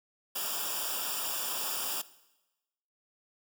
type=noise with comb filter; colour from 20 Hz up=white; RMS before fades=-34 dBFS; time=0.35-2.02 s; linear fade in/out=10 ms; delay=0.48 ms; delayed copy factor=-0.9; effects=noise-tail reverb RT60 1.0 s tail -18 dB re dry